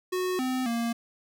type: tone with pitch steps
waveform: square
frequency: 367.1 / 256.9 / 233 Hz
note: F#4 / C4 / A#3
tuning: -14 / -32 / -1 cents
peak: -27 dBFS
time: 0.12-0.93 s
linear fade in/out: 10 ms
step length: 270 ms
effects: none